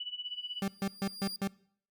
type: tone with tremolo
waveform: sine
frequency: 2959 Hz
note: F#7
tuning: 1 cent flat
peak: -34 dBFS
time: 0-0.62 s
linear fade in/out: 5 ms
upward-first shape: sine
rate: 16 Hz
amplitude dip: 80%
type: tone with exponential growth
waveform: 40% pulse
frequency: 4796 Hz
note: D8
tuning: 36 cents sharp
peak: -35 dBFS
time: 0.25-1.36 s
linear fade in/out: 1 ms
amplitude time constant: 240 ms
type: tone bursts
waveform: 40% pulse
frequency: 196 Hz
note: G3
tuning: in tune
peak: -29 dBFS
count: 5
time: 0.62-1.475 s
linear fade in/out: 2 ms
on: 59 ms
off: 140 ms
effects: noise-tail reverb RT60 0.6 s tail -23 dB re dry